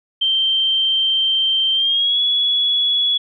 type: tone with pitch glide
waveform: sine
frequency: 3136 to 3381 Hz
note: G7 to G#7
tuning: 0 to +30 cents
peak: -14 dBFS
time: 0.21-3.18 s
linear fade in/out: 10 ms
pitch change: +130 cents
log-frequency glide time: 1.73-2.2 s
effects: none